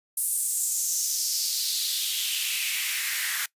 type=noise with high-pass filter sweep; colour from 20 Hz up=white; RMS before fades=-27 dBFS; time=0.17-3.46 s; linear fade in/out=5 ms; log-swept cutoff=9800 to 1600 Hz; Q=3.1; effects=noise-tail reverb RT60 0.1 s tail -21 dB re dry + resampled to 32000 Hz